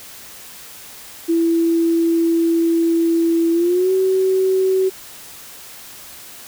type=tone with pitch glide; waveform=sine; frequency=332.9 to 378 Hz; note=E4 to F#4; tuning=+17 to +37 cents; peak=-13 dBFS; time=1.28-4.9 s; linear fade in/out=20 ms; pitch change=+220 cents; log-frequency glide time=3.52-3.92 s; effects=white hiss -38 dBFS RMS until 6.47 s